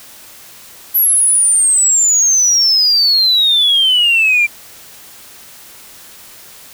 sine exponential sweep, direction down, 11840 to 2349 Hz, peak -7 dBFS, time 0.94-4.47 s, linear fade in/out 20 ms, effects tanh soft clip ceiling -5 dBFS + white hiss -38 dBFS RMS until 6.73 s

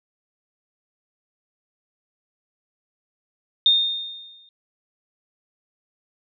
sine tone with exponential decay, 3656 Hz, A#7, 34 cents flat, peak -11 dBFS, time 3.66-4.49 s, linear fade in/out 1 ms, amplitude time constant 180 ms, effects none

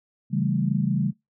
sine chord, A dominant seventh, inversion first, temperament equal, 138.59 / 164.81 / 196 / 220 Hz, C#3 / E3 / G3 / A3, 0 / 0 / 0 / 0 cents, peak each -25 / -27 / -25 / -29 dBFS, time 0.3-1.13 s, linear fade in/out 50 ms, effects noise-tail reverb RT60 0.2 s tail -26 dB re dry

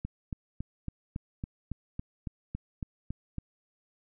click train, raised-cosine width 5 ms, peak -22 dBFS, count 13, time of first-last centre 0.05-3.383 s, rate 3.6 Hz, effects none

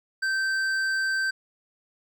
triangle tone with hard clipping, 1555 Hz, G6, 14 cents flat, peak -25 dBFS, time 0.22-1.31 s, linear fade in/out 10 ms, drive 12 dB, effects none

